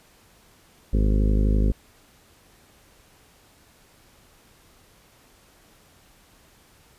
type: harmonic tone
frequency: 51.91 Hz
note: G#1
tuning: in tune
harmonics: 1 / 2 / 3 / 4 / 5 / 6 / 7 / 8 / 9 / 10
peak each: -18 / -27 / -32 / -28 / -31 / -37 / -37 / -36 / -41 / -40 dBFS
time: 0.93-1.72 s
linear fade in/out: 5 ms
effects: pink hiss -56 dBFS RMS until 6.98 s + resampled to 32000 Hz